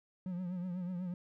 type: tone with vibrato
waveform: triangle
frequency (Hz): 180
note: F#3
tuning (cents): -47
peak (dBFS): -34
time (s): 0.26-1.14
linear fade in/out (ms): 2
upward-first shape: triangle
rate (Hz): 8.1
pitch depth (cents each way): 80
effects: none